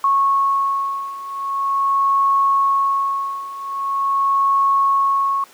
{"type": "beating tone pair", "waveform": "sine", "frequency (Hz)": [1100, 1100.43], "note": ["C#6", "C#6"], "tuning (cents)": [-14, -13], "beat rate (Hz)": 0.43, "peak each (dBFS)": [-20, -17], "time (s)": [0.04, 5.44], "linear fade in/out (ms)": 2, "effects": ["pink hiss -46 dBFS RMS until 5.53 s", "high-pass 400 Hz 12 dB/octave"]}